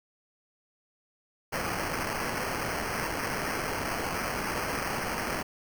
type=noise with sample-and-hold; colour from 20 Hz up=white; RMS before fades=-32 dBFS; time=1.52-5.43 s; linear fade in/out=10 ms; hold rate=3675 Hz; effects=none